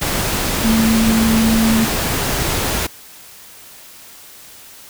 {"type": "tone in noise", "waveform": "sine", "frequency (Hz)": 223.7, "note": "A3", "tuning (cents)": 29, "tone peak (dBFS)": -12, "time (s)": [0.64, 1.85], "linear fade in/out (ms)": 10, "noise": "pink", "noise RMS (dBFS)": -19, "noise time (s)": [0.01, 2.87], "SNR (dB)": 4, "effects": ["white hiss -40 dBFS RMS until 4.89 s"]}